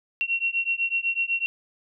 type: beating tone pair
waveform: sine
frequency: 2729 / 2737 Hz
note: F7 / F7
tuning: -41 / -36 cents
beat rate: 8 Hz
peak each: -26 dBFS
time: 0.21-1.46 s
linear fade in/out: 0 ms
effects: none